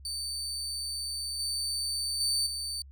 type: tone with level steps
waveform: 30% pulse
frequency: 4568 Hz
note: D8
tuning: 49 cents flat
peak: -30 / -27 / -23 / -30 dBFS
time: 0.05-2.82 s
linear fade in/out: 2 ms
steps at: 1.39 / 2.2 / 2.46 s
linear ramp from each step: 10 ms
effects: added 68 Hz sine -47 dBFS peak until 2.91 s